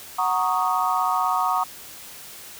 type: chord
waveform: sine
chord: D# minor seventh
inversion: first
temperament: equal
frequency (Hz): 740 / 932.3 / 1108.7 / 1244.5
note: F#5 / A#5 / C#6 / D#6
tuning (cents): 0 / 0 / 0 / 0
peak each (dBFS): -25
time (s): 0.18-1.64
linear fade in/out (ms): 10
effects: white hiss -41 dBFS RMS until 2.59 s